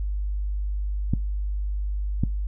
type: clicks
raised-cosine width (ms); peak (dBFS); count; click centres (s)
5; -8; 2; 1.136 / 2.236
effects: noise-tail reverb RT60 0.3 s tail -24 dB re dry + added 50 Hz sine -24 dBFS peak until 2.47 s